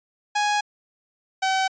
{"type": "tone pair in turn", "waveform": "sawtooth", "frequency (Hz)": [830.6, 762.9], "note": ["G#5", "G5"], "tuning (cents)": [0, -47], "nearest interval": "minor second", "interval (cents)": 147, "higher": "first", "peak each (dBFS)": -16, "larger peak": "neither", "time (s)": [[0.35, 0.61], [1.42, 1.68]], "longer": "neither", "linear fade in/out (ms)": 10, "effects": ["resampled to 16000 Hz"]}